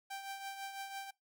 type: tone with tremolo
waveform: sawtooth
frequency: 784 Hz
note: G5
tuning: in tune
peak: -36 dBFS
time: 0.1-1.11 s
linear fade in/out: 10 ms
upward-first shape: triangle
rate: 6 Hz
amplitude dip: 60%
effects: noise-tail reverb RT60 0.2 s tail -23 dB re dry